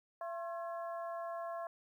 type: harmonic tone with a mistuned harmonic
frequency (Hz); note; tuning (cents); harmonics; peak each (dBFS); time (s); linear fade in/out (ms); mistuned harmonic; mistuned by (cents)
337.5; E4; +41; 2 / 3 / 4 / 5; -40 / -45 / -54 / -55; 0.21-1.67; 2; 3; +96
effects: 12-bit